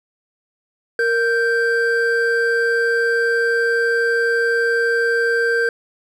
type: tone pair together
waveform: triangle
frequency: 465.9 / 1567 Hz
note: A#4 / G6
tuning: -1 / -1 cents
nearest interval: octave + major sixth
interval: 2100 cents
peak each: -16 dBFS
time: 0.99-5.69 s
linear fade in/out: 2 ms
effects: none